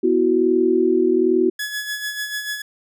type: chord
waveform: sine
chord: B suspended fourth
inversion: none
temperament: just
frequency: 246.9 / 329.3 / 370.4 Hz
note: B3 / E4 / F#4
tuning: 0 / -2 / +2 cents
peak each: -22 / -19 / -16 dBFS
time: 0.03-1.5 s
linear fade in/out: 10 ms
type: tone with tremolo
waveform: sawtooth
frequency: 1695 Hz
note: G#6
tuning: 35 cents sharp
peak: -19 dBFS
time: 1.59-2.62 s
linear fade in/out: 5 ms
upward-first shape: sine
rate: 6.8 Hz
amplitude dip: 55%
effects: none